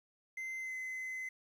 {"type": "tone with pitch glide", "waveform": "triangle", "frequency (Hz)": [2070, 2045], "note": ["C7", "C7"], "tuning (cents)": [-19, -40], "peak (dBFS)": -37, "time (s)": [0.37, 1.29], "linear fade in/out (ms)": 5, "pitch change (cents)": -21, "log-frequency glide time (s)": [0.59, 0.74], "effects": ["11-bit"]}